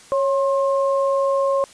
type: tone pair together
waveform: sine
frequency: 551 / 1065.7 Hz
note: C#5 / C6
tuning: -11 / +31 cents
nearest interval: major seventh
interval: 1142 cents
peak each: -17 / -23 dBFS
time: 0.12-1.64 s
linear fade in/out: 0 ms
effects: white hiss -46 dBFS RMS until 1.73 s + resampled to 22050 Hz